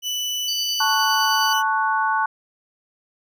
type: tone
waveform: 30% pulse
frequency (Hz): 2978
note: F#7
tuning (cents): +11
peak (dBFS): -20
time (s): 0.02-1.63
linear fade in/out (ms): 50
type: tone with tremolo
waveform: sine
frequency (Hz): 4600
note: D8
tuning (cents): -37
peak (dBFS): -24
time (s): 0.48-1.53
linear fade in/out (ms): 2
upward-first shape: square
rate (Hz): 9.7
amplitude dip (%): 40
type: chord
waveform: sine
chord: F# minor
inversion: first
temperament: equal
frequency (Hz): 880 / 1108.7 / 1480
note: A5 / C#6 / F#6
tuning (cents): 0 / 0 / 0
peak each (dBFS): -21 / -23 / -23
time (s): 0.8-2.26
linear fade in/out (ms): 5
effects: none